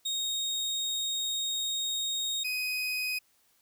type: tone pair in turn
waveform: 30% pulse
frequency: 3729 / 2506 Hz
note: A#7 / D#7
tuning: 0 / +12 cents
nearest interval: perfect fifth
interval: 688 cents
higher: first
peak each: -27 dBFS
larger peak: neither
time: 0.05-2.44 / 2.44-3.19 s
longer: first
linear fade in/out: 10 ms
effects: white hiss -68 dBFS RMS until 3.61 s